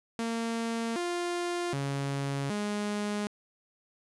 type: tone with pitch steps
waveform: sawtooth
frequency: 229.5 / 349.7 / 139.2 / 207.4 Hz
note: A#3 / F4 / C#3 / G#3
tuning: -27 / +2 / +8 / -2 cents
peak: -26 dBFS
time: 0.19-3.27 s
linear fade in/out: 0 ms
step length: 770 ms
effects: resampled to 24000 Hz + 11-bit